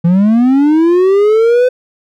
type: linear sweep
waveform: triangle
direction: up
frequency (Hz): 164.81 to 509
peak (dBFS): -4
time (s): 0.04-1.69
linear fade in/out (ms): 10
effects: none